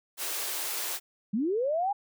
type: high-pass noise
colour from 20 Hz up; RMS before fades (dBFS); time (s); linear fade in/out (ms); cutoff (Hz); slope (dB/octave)
white; -33; 0.17-1; 50; 330; 48
type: linear sweep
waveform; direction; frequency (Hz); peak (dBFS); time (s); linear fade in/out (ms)
sine; up; 189.5 to 830.6; -25; 1.33-1.93; 10
effects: none